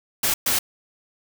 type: noise bursts at uneven times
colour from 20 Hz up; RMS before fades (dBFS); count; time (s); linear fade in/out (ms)
white; -21; 2; 0.23-0.34 / 0.46-0.59; 5
effects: none